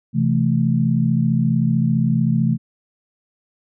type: chord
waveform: sine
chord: A minor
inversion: first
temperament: equal with one note detuned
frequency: 130.81 / 166.25 / 220 Hz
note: C3 / E3 / A3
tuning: 0 / +15 / 0 cents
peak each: -19 dBFS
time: 0.13-2.58 s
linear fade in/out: 50 ms
effects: none